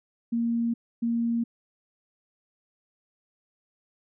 sine tone pair in turn, 233.1 / 233.1 Hz, A#3 / A#3, 0 / 0 cents, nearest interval unison, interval 0 cents, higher neither, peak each -23 dBFS, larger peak neither, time 0.32-0.74 / 1.02-1.44 s, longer neither, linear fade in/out 10 ms, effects none

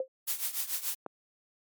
sine tone with exponential decay, 523.3 Hz, C5, in tune, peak -24 dBFS, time 0-0.08 s, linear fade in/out 2 ms, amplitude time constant 17 ms
blue noise with tremolo, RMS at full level -30 dBFS, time 0.27-0.95 s, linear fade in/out 10 ms, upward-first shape triangle, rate 6.9 Hz, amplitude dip 85%
click, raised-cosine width 1 ms, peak -22 dBFS, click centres 1.063 s
effects high-pass 300 Hz 12 dB/octave + MP3 96 kbps

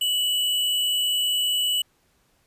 sine tone with sample-and-hold, 2960 Hz, F#7, in tune, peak -20 dBFS, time 0.01-1.82 s, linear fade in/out 5 ms, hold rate 11025 Hz, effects pink hiss -65 dBFS RMS until 2.46 s + resampled to 32000 Hz

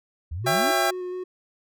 sine exponential sweep, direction up, 72.5 to 336.3 Hz, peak -28 dBFS, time 0.31-0.72 s, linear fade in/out 10 ms
triangle tone with vibrato, 364 Hz, F#4, 28 cents flat, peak -27 dBFS, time 0.44-1.24 s, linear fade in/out 10 ms, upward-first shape square, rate 4.4 Hz, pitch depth 11 cents each way
25% pulse chord, C# diminished, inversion none, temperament just, 554.4 / 665.2 / 798.3 Hz, C#5 / E5 / G5, 0 / +16 / +31 cents, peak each -26 / -20 / -20 dBFS, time 0.46-0.91 s, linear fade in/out 10 ms
effects none

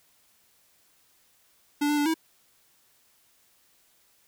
square tone with pitch steps, 291.3 / 295.5 / 291.2 / 322.3 Hz, D4 / D4 / D4 / E4, -14 / +11 / -15 / -39 cents, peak -23 dBFS, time 1.81-2.142 s, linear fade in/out 10 ms, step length 83 ms, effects white hiss -64 dBFS RMS until 4.27 s

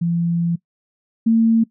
sine tone pair in turn, 170 / 226.4 Hz, F3 / A3, -46 / +50 cents, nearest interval perfect fourth, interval 496 cents, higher second, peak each -16 / -11 dBFS, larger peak second, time 0.01-0.56 / 1.26-1.64 s, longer first, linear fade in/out 10 ms, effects noise-tail reverb RT60 0.1 s tail -21 dB re dry

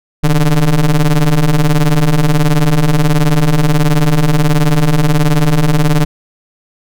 square ring-modulated tone, 73.42 Hz, D2, in tune, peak -5 dBFS, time 0.23-6.05 s, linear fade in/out 10 ms, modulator 82.7 Hz, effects none

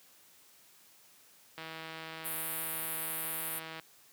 click train, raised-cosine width 0.3 ms, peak -27 dBFS, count 358, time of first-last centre 1.58-3.797 s, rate 161 Hz
white band-pass noise, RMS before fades -38 dBFS, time 2.24-3.6 s, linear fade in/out 20 ms, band 9400 to 16000 Hz, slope 48 dB/octave
effects white hiss -61 dBFS RMS until 4.12 s + high-pass 100 Hz 12 dB/octave

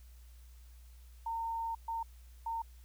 sine tone bursts at uneven times, 913 Hz, A#5, 36 cents flat, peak -34 dBFS, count 3, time 1.26-1.75 / 1.88-2.03 / 2.46-2.62 s, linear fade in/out 5 ms, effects added 60 Hz sine -52 dBFS peak until 2.84 s + white hiss -67 dBFS RMS until 2.84 s

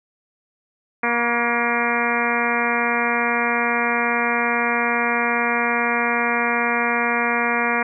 harmonic tone with a mistuned harmonic, 237.6 Hz, A#3, 33 cents sharp, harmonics 1 / 2 / 3 / 4 / 5 / 6 / 7 / 8 / 9 / 10, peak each -27 / -27 / -27 / -27 / -27 / -27 / -27 / -27 / -27 / -27 dBFS, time 1.03-7.83 s, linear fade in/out 5 ms, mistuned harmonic 5, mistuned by -44 cents, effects none

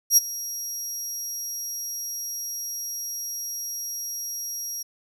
30% pulse tone with ADSR envelope, 5660 Hz, F8, 22 cents sharp, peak -7 dBFS, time 0.1-4.83 s, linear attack 72 ms, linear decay 21 ms, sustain -19 dB, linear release 10 ms, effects none

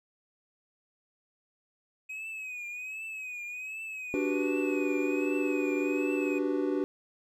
triangle tone with vibrato, 2524 Hz, D#7, 24 cents sharp, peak -35 dBFS, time 2.09-6.39 s, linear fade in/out 10 ms, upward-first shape triangle, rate 1.3 Hz, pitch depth 90 cents each way
triangle chord, G major seventh, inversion second, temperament equal with one note detuned, 291.5 / 370 / 392 / 493.9 Hz, D4 / F#4 / G4 / B4, -13 / 0 / 0 / 0 cents, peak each -28 / -30 / -33 / -34 dBFS, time 4.14-6.84 s, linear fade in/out 0 ms
effects none

